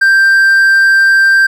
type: tone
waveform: triangle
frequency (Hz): 1576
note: G6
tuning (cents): +9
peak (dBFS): -3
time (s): 0.01-1.47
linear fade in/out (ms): 10
effects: none